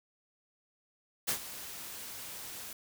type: noise with ADSR envelope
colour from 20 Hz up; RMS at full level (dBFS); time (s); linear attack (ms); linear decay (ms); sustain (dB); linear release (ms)
white; -30; 1.27-2.73; 19; 92; -14; 4
effects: none